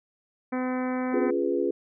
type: harmonic tone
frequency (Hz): 254.4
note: C4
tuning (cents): -48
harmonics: 1 / 2 / 3 / 4 / 5 / 6 / 7 / 8 / 9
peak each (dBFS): -27 / -33 / -37 / -39 / -41 / -43 / -44 / -45 / -46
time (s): 0.52-1.31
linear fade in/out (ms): 10
type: chord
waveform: sine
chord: C# dominant seventh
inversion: none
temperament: equal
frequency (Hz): 277.2 / 349.2 / 415.3 / 493.9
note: C#4 / E#4 / G#4 / B4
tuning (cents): 0 / 0 / 0 / 0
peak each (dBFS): -30 / -27 / -28 / -30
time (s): 1.13-1.71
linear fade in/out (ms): 5
effects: none